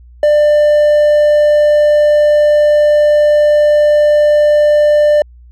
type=tone; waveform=triangle; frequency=595 Hz; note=D5; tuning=22 cents sharp; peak=-4 dBFS; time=0.23-5.22 s; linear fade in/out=2 ms; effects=added 60 Hz sine -36 dBFS peak until 5.51 s